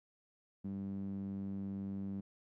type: tone with band-pass filter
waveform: sawtooth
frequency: 98 Hz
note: G2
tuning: in tune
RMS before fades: -41 dBFS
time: 0.64-2.21 s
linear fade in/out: 10 ms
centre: 210 Hz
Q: 3.7
effects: none